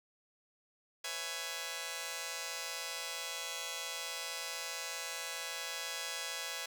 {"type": "chord", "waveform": "5% pulse", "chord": "C# minor seventh", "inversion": "third", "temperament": "just", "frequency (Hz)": [498.9, 554.4, 665.2, 831.5], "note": ["B4", "C#5", "E5", "G#5"], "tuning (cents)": [17, 0, 16, 2], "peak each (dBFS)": -34, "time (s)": [1.04, 6.66], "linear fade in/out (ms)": 5, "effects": []}